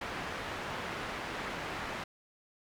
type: low-pass noise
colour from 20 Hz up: white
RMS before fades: -39 dBFS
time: 0.01-2.04 s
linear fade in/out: 5 ms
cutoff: 1800 Hz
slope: 12 dB/octave
effects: none